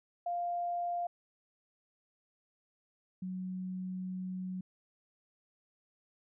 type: tone pair in turn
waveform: sine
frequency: 698.5 / 185.01 Hz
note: F5 / F#3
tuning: 0 / 0 cents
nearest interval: octave + major seventh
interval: 2300 cents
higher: first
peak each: -32 / -36 dBFS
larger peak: first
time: 0.26-1.07 / 3.22-4.61 s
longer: second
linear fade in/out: 5 ms
effects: none